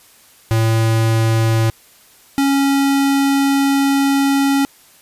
square tone pair in turn, 112.6 / 276.5 Hz, A2 / C#4, +40 / -4 cents, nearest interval octave + major third, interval 1556 cents, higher second, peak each -13 dBFS, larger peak neither, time 0.51-1.7 / 2.38-4.65 s, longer second, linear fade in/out 0 ms, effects white hiss -48 dBFS RMS until 5.01 s + resampled to 32000 Hz

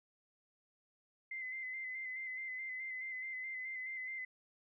sine tone with vibrato, 2056 Hz, C7, 31 cents flat, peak -40 dBFS, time 1.31-4.25 s, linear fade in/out 5 ms, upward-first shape square, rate 4.7 Hz, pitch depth 28 cents each way, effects none

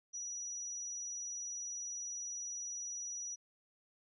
sine tone, 5840 Hz, F#8, 24 cents flat, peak -40 dBFS, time 0.13-3.36 s, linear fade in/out 20 ms, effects none

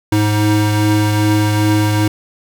square tone pair together, 105.9 / 315.2 Hz, G#2 / D#4, +34 / +23 cents, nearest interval octave + perfect fifth, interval 1889 cents, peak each -14 / -16 dBFS, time 0.12-2.08 s, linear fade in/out 5 ms, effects none

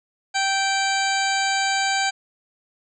harmonic tone with a mistuned harmonic, 780 Hz, G5, 9 cents flat, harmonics 1 / 2 / 3 / 4 / 5 / 6 / 8 / 9 / 10, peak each -23 / -25 / -28 / -32 / -32 / -29 / -36 / -32 / -37 dBFS, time 0.34-2.11 s, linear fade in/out 20 ms, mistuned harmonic 8, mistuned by +62 cents, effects none

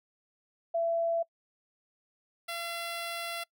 sine / 10% pulse tone pair in turn, 670 / 680.9 Hz, E5 / F5, +28 / -44 cents, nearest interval unison, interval 28 cents, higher second, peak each -26 dBFS, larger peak neither, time 0.74-1.23 / 2.48-3.44 s, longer second, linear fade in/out 10 ms, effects noise-tail reverb RT60 0.1 s tail -24 dB re dry

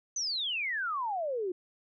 sine exponential sweep, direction down, 6280 to 347.9 Hz, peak -30 dBFS, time 0.16-1.52 s, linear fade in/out 5 ms, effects none

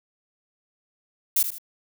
violet noise with echo, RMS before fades -20 dBFS, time 1.36-1.43 s, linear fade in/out 5 ms, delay 77 ms, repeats 2, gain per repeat -9 dB, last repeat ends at 1.584 s, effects none

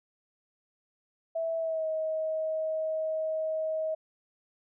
sine tone with pitch glide, 656 to 632.6 Hz, E5 to D#5, -9 to +29 cents, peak -28 dBFS, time 1.35-3.95 s, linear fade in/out 10 ms, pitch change -62 cents, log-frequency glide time 1.58-1.87 s, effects none

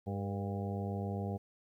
harmonic tone with a mistuned harmonic, 100 Hz, G2, 35 cents sharp, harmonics 1 / 2 / 3 / 4 / 5 / 6 / 7 / 8, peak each -37 / -39 / -49 / -45 / -45 / -51 / -47 / -48 dBFS, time 0.06-1.38 s, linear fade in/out 20 ms, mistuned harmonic 5, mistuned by -44 cents, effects 12-bit

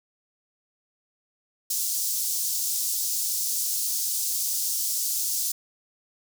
pink high-pass noise, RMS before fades -27 dBFS, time 1.7-5.52 s, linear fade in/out 5 ms, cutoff 5400 Hz, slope 24 dB/octave, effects none

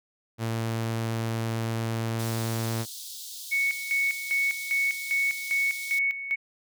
sawtooth tone, 113.6 Hz, A#2, 44 cents flat, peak -23 dBFS, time 0.38-2.86 s, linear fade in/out 50 ms
pink high-pass noise, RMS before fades -40 dBFS, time 2.19-5.99 s, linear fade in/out 5 ms, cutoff 3500 Hz, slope 48 dB/octave
sine tone with tremolo, 2217 Hz, C#7, in tune, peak -22 dBFS, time 3.51-6.36 s, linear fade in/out 20 ms, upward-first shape square, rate 2.5 Hz, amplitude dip 70%
effects none

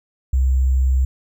sine tone with sample-and-hold, 65.2 Hz, C2, 5 cents flat, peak -13 dBFS, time 0.33-1.05 s, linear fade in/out 5 ms, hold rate 7350 Hz, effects none

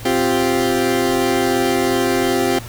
30% pulse chord, C suspended fourth, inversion none, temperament equal, 261.6 / 349.2 / 392 Hz, C4 / F4 / G4, 0 / 0 / 0 cents, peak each -17 dBFS, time 0.05-2.59 s, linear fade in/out 5 ms, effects added 114 Hz sine -32 dBFS peak until 2.68 s + pink hiss -36 dBFS RMS until 2.68 s

